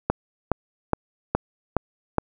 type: click train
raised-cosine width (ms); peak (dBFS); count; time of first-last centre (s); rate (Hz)
1; -5; 6; 0.1-2.183; 2.4
effects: none